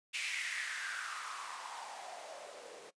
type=noise with band-pass filter sweep; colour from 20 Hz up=blue; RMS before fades=-43 dBFS; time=0.13-2.91 s; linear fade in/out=20 ms; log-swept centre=2500 to 430 Hz; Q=5.2; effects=noise-tail reverb RT60 0.1 s tail -18 dB re dry + resampled to 22050 Hz